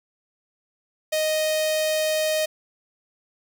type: tone with notch filter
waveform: sawtooth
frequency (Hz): 622.3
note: D#5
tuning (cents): 0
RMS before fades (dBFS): -23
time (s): 1.12-2.46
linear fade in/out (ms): 10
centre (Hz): 1300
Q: 1.3
effects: none